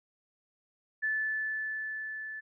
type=tone with level ramp; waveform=sine; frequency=1744 Hz; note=A6; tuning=16 cents flat; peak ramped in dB=-27 to -38 dBFS; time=1.02-2.41 s; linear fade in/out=20 ms; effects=none